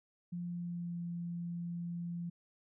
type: tone with pitch glide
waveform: sine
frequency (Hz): 174.61 to 172.01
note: F3 to F3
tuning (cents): 0 to -26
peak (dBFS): -37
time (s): 0.32-2.3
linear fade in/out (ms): 10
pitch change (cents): -26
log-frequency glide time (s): 0.43-1.02
effects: none